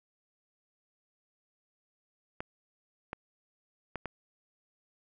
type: clicks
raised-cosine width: 0.5 ms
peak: -21 dBFS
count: 4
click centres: 2.405 / 3.131 / 3.957 / 4.057 s
effects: none